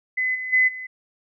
sine tone with level steps, 2025 Hz, B6, 43 cents sharp, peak -20 / -27 / -14 / -31 dBFS, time 0.17-0.87 s, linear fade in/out 10 ms, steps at 0.34 / 0.52 / 0.67 s, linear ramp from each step 20 ms, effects none

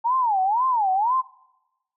sine tone with vibrato, 886 Hz, A5, 12 cents sharp, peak -18 dBFS, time 0.04-1.22 s, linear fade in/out 20 ms, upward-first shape sine, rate 2 Hz, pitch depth 290 cents each way, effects noise-tail reverb RT60 1.0 s tail -23 dB re dry

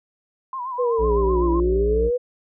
sine tone with vibrato, 1015 Hz, B5, 47 cents sharp, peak -26 dBFS, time 0.53-1.6 s, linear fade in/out 2 ms, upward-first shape sine, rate 7.9 Hz, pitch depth 88 cents each way
sine exponential two-way sweep, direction down then up, 502 to 333.6 to 502 Hz, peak -18 dBFS, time 0.78-2.18 s, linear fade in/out 20 ms, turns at 1.53 s
harmonic tone, 58.9 Hz, A#1, 19 cents sharp, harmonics 1 / 3 / 5 / 7 / 9 / 10, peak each -21 / -32 / -34 / -39 / -39 / -43 dBFS, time 0.98-2.11 s, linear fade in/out 50 ms
effects none

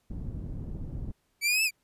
pink low-pass noise, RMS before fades -36 dBFS, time 0.1-1.12 s, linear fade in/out 10 ms, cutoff 200 Hz, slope 12 dB/octave
sawtooth exponential two-way sweep, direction up then down, 2274 to 2663 to 2288 Hz, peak -20 dBFS, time 1.41-1.71 s, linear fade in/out 50 ms, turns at 1.64 s
effects pink hiss -73 dBFS RMS until 1.83 s + resampled to 32000 Hz

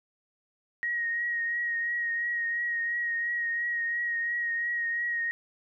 sine tone with vibrato, 1883 Hz, A#6, 17 cents sharp, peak -27 dBFS, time 0.83-5.31 s, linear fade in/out 0 ms, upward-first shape triangle, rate 2.9 Hz, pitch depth 30 cents each way, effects none

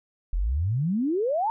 sine exponential sweep, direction up, 38.89 to 932.3 Hz, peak -22 dBFS, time 0.33-1.5 s, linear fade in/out 0 ms, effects none

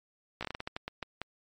slowing click train, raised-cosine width 0.3 ms, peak -19 dBFS, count 12, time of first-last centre 0.41-1.216 s, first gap 16 ms, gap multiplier 1.28, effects MP3 48 kbps

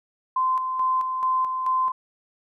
sine tone with tremolo, 1034 Hz, C6, 21 cents flat, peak -19 dBFS, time 0.36-1.92 s, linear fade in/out 5 ms, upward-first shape square, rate 2.3 Hz, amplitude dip 45%, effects none

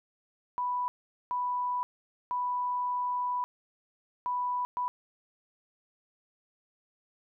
sine tone bursts at uneven times, 987.8 Hz, B5, in tune, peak -28 dBFS, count 5, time 0.58-0.88 / 1.31-1.83 / 2.31-3.44 / 4.26-4.65 / 4.77-4.88 s, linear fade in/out 0 ms, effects none

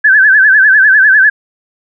sine tone with vibrato, 1627 Hz, G#6, 36 cents flat, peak -3 dBFS, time 0.04-1.3 s, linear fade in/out 10 ms, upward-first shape sine, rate 10 Hz, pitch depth 120 cents each way, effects none

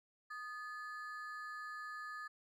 triangle ring-modulated tone, 1480 Hz, F#6, in tune, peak -39 dBFS, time 0.3-2.28 s, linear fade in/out 10 ms, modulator 243 Hz, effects none

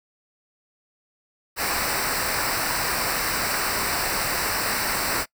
pink noise with comb filter, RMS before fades -25 dBFS, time 1.56-5.26 s, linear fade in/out 50 ms, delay 0.3 ms, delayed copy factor -0.75, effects noise-tail reverb RT60 0.1 s tail -23 dB re dry

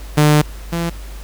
sawtooth tone pair in turn, 150 / 169.07 Hz, D3 / E3, +37 / +44 cents, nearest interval major second, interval 207 cents, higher second, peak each -5 / -14 dBFS, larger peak first, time 0.17-0.42 / 0.72-0.9 s, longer first, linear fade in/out 10 ms, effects added 50 Hz sine -29 dBFS peak until 1.23 s + pink hiss -40 dBFS RMS until 1.23 s

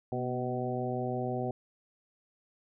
harmonic tone with a mistuned harmonic, 125.7 Hz, B2, 31 cents sharp, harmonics 1 / 2 / 3 / 4 / 5 / 6, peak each -36 / -37 / -37 / -39 / -39 / -38 dBFS, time 0.12-1.51 s, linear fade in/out 2 ms, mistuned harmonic 2, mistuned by -43 cents, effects none

